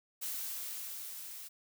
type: noise with level ramp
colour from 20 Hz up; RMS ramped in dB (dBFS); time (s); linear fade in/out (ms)
blue; -38 to -47; 0.21-1.49; 20
effects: none